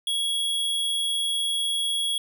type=tone; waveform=square; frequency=3328 Hz; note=G#7; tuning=3 cents sharp; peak=-24 dBFS; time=0.07-2.18 s; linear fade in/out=2 ms; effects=none